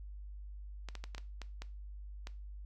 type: clicks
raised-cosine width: 0.2 ms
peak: -27 dBFS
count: 8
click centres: 0.887 / 0.953 / 1.04 / 1.148 / 1.181 / 1.417 / 1.62 / 2.271 s
effects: noise-tail reverb RT60 0.3 s tail -17 dB re dry + added 50 Hz sine -44 dBFS peak until 2.65 s